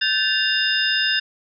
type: tone cluster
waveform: sine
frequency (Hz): 1543 / 1743 / 2801 / 3624 / 5030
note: G6 / A6 / F7 / A#7 / D#8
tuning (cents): -28 / -17 / +4 / -50 / +18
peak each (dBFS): -24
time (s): 0.01-1.2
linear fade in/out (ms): 10
effects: none